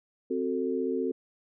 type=chord; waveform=sine; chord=F# diminished; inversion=second; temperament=equal with one note detuned; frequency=261.6 / 370 / 445.4 Hz; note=C4 / F#4 / A4; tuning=0 / 0 / +21 cents; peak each=-31 dBFS; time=0.3-1.12 s; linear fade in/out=10 ms; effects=none